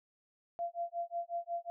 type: tone with tremolo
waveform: sine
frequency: 687 Hz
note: F5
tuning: 29 cents flat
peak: -32 dBFS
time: 0.59-1.7 s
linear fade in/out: 0 ms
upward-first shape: sine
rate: 5.5 Hz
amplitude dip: 100%
effects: none